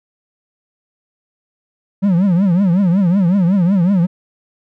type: tone with vibrato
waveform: triangle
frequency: 185 Hz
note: F#3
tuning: in tune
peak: -8 dBFS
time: 2.02-4.07 s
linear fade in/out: 20 ms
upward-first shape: triangle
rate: 5.4 Hz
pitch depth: 210 cents each way
effects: none